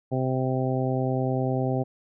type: harmonic tone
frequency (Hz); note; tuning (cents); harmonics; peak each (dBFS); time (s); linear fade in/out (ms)
130; C3; -11; 1 / 2 / 3 / 4 / 5 / 6; -26 / -29 / -31 / -32 / -33 / -34; 0.11-1.84; 20
effects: none